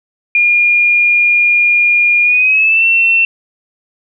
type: tone with pitch glide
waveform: sine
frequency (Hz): 2420 to 2701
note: D#7 to E7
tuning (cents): -49 to +42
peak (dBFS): -7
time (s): 0.35-3.25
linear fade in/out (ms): 2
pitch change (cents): +191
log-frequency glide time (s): 2.23-2.86
effects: none